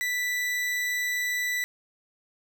40% pulse tone, 1975.5 Hz, B6, in tune, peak -25 dBFS, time 0.01-1.64 s, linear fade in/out 0 ms, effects none

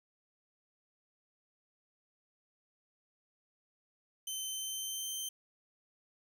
15% pulse tone with pitch glide, 3081 to 3113 Hz, G7 to G7, -31 to -13 cents, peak -30 dBFS, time 4.27-5.29 s, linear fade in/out 5 ms, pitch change +18 cents, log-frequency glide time 4.48-5.1 s, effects 12-bit

